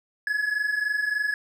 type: tone pair together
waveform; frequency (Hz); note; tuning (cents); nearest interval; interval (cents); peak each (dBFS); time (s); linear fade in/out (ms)
triangle; 1676.6 / 1700; G#6 / G#6; +16 / +40; unison; 24; -27 / -23; 0.27-1.34; 2
effects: none